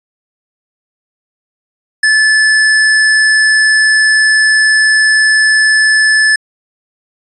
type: tone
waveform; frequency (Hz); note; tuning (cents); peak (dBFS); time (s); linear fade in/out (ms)
square; 1737; A6; -23; -7; 2.03-6.36; 5
effects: resampled to 24000 Hz